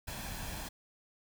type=noise with comb filter; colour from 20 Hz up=pink; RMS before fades=-41 dBFS; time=0.07-0.69 s; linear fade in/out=10 ms; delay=1.2 ms; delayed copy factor=+0.5; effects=none